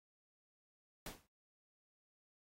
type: noise with exponential decay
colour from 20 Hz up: pink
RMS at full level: -43 dBFS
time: 1.06-1.27 s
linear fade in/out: 2 ms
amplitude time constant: 45 ms
effects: AAC 48 kbps